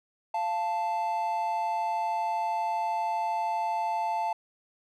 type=tone pair together; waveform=triangle; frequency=692.6 / 880 Hz; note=F5 / A5; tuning=-15 / 0 cents; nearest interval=major third; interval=415 cents; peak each=-30 / -26 dBFS; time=0.34-4.33 s; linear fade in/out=5 ms; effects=none